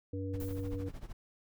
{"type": "harmonic tone", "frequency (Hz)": 96, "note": "G2", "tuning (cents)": -36, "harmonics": [1, 3, 5], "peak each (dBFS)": [-37, -40, -42], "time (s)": [0.13, 0.89], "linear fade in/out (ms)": 5}
{"type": "noise with tremolo", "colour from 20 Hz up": "brown", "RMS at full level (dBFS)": -41, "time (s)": [0.33, 1.13], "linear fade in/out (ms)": 10, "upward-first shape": "sine", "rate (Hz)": 13, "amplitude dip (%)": 85}
{"type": "noise with exponential decay", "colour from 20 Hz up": "violet", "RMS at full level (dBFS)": -47, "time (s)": [0.4, 1], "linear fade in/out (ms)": 2, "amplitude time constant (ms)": 130}
{"effects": []}